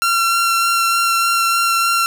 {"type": "tone with vibrato", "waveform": "sawtooth", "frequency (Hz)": 1365, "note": "F6", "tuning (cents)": -40, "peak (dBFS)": -10, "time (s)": [0.02, 2.06], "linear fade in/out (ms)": 0, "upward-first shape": "sine", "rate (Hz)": 3.3, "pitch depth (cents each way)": 10, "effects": []}